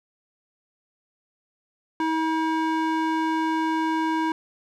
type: tone with band-pass filter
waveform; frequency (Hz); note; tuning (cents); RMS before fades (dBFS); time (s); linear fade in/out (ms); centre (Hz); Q
square; 320; D#4; +49; -24; 2-4.32; 2; 890; 0.99
effects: none